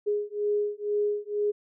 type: beating tone pair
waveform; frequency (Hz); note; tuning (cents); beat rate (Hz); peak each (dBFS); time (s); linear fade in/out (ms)
sine; 413.8 / 415.9; G#4 / G#4; -6 / +2; 2.1; -28; 0.06-1.52; 20
effects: none